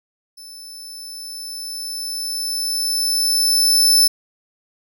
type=tone with level ramp; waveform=sawtooth; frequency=5274 Hz; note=E8; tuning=in tune; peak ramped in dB=-34 to -7 dBFS; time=0.37-4.08 s; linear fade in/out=10 ms; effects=none